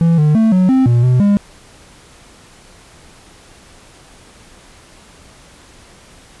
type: tone with pitch steps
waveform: triangle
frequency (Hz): 167 / 151 / 222 / 184.4 / 262.1 / 119.7 / 125.8 / 202.9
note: E3 / D3 / A3 / F#3 / C4 / A#2 / B2 / G#3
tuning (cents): +23 / +48 / +16 / -6 / +3 / +46 / +32 / -40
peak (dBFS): -6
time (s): 0.01-1.37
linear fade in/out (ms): 0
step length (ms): 170
effects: pink hiss -43 dBFS RMS until 6.4 s + resampled to 24000 Hz